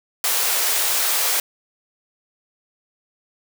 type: high-pass noise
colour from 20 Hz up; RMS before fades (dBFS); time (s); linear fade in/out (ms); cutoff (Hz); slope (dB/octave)
white; -20; 0.24-1.4; 2; 440; 24
effects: none